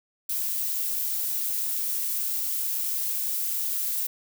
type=noise; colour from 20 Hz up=violet; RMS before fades=-28 dBFS; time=0.29-4.07 s; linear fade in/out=5 ms; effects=none